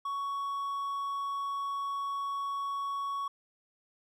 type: tone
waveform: triangle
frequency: 1116 Hz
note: C#6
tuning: 11 cents sharp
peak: -30 dBFS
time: 0.05-3.28 s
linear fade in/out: 5 ms
effects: none